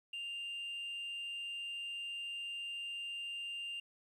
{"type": "tone with amplitude modulation", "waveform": "sine", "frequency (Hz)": 2794, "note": "F7", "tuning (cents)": 0, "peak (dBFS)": -36, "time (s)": [0.13, 3.8], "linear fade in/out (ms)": 5, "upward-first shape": "sine", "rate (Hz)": 230, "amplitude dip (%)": 35, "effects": ["tanh soft clip ceiling -38 dBFS", "12-bit"]}